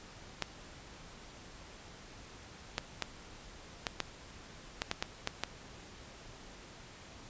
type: clicks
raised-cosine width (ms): 0.2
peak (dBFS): -14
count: 10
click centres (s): 0.423 / 2.781 / 3.023 / 3.868 / 4.003 / 4.819 / 4.914 / 5.025 / 5.274 / 5.436
effects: pink hiss -52 dBFS RMS until 7.29 s + resampled to 16000 Hz